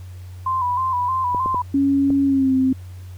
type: tone with vibrato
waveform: sine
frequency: 1013 Hz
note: B5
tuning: 44 cents sharp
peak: -18 dBFS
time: 0.46-1.62 s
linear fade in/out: 5 ms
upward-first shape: square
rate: 3.2 Hz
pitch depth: 50 cents each way
type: clicks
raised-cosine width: 2 ms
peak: -15 dBFS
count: 4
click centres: 1.347 / 1.46 / 1.545 / 2.104 s
type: tone with pitch glide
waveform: sine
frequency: 277.2 to 261.6 Hz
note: C#4 to C4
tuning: 0 to 0 cents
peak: -14 dBFS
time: 1.74-2.73 s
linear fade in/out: 5 ms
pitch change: -100 cents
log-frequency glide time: 2.25-2.54 s
effects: added 91 Hz sine -33 dBFS peak until 3.17 s + pink hiss -52 dBFS RMS until 3.17 s